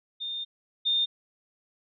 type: tone pair in turn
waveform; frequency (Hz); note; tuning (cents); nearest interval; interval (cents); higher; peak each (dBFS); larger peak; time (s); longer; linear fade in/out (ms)
sine; 3632 / 3632; A#7 / A#7; -46 / -46; unison; 0; neither; -31 / -22; second; 0.2-0.45 / 0.85-1.06; first; 20
effects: none